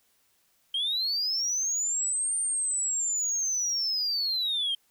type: linear two-way sweep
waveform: sine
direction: up then down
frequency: 3136 to 8930 to 3136 Hz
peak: -24 dBFS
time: 0.74-4.75 s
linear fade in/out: 5 ms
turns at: 2.37 s
effects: tanh soft clip ceiling -23 dBFS + white hiss -68 dBFS RMS until 4.9 s